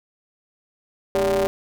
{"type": "ring-modulated tone", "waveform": "45% pulse", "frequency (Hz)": 91.3, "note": "F#2", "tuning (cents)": -23, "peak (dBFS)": -15, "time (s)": [1.15, 1.47], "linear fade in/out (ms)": 0, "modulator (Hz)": 485, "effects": []}